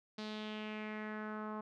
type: tone with low-pass filter sweep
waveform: sawtooth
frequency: 214.1 Hz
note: A3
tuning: 47 cents flat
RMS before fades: -43 dBFS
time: 0.18-1.61 s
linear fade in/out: 5 ms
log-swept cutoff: 4400 to 1100 Hz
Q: 3.1
effects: none